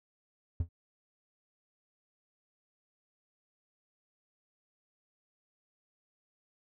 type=tone with exponential decay; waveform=triangle; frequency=84.5 Hz; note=E2; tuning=43 cents sharp; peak=-23 dBFS; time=0.6-0.69 s; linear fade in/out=5 ms; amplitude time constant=18 ms; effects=none